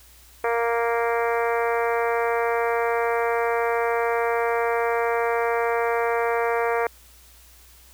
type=harmonic tone; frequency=233.1 Hz; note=A#3; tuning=in tune; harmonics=2 / 3 / 4 / 5 / 6 / 7 / 8 / 9 / 10; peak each=-23 / -27 / -29 / -31 / -33 / -34 / -35 / -36 / -37 dBFS; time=0.44-6.87 s; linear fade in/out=2 ms; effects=added 60 Hz sine -52 dBFS peak until 7.93 s + white hiss -52 dBFS RMS until 7.93 s